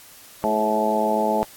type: harmonic tone with a mistuned harmonic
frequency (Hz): 108.1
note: A2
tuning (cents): -30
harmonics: 2 / 3 / 4 / 5 / 6 / 7 / 8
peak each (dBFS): -26 / -31 / -27 / -27 / -24 / -30 / -23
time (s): 0.44-1.43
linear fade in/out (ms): 0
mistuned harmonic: 4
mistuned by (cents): -29
effects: white hiss -46 dBFS RMS until 1.56 s + AAC 64 kbps